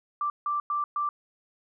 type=tone bursts at uneven times; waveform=sine; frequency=1174.7 Hz; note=D6; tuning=in tune; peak=-25 dBFS; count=4; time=0.21-0.3 / 0.46-0.6 / 0.7-0.84 / 0.96-1.09 s; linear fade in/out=2 ms; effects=none